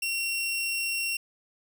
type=tone; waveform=sawtooth; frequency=2735 Hz; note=F7; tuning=37 cents flat; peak=-24 dBFS; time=0.02-1.17 s; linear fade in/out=5 ms; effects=none